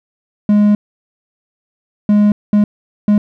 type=tone bursts at uneven times; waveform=triangle; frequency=207.7 Hz; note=G#3; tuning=in tune; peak=-5 dBFS; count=4; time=0.49-0.75 / 2.09-2.32 / 2.53-2.64 / 3.08-3.18 s; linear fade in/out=2 ms; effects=none